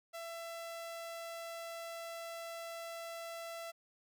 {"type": "tone", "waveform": "sawtooth", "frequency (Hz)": 669, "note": "E5", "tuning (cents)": 25, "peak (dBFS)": -39, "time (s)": [0.13, 3.72], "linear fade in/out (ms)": 20, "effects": []}